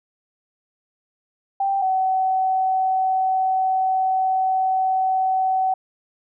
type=tone pair in turn; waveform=sine; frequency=784 / 756.1 Hz; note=G5 / F#5; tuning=0 / +37 cents; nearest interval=minor second; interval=63 cents; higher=first; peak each=-18 / -17 dBFS; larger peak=second; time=1.6-1.82 / 1.82-5.74 s; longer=second; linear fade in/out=5 ms; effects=none